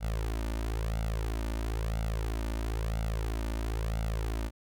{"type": "tone with flanger", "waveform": "sawtooth", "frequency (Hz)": 55, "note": "A1", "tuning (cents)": 0, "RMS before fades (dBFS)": -32, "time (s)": [0, 4.51], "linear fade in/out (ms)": 50, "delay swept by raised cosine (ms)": [1.4, 3.4], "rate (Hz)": 1, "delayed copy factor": 0.95, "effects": []}